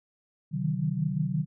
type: tone cluster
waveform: sine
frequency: 131.2 / 152.6 / 158.3 / 187.1 Hz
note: C3 / D#3 / D#3 / F#3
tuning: +5 / -33 / +30 / +20 cents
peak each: -33 / -29 / -33 / -31 dBFS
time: 0.51-1.46 s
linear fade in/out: 50 ms
effects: none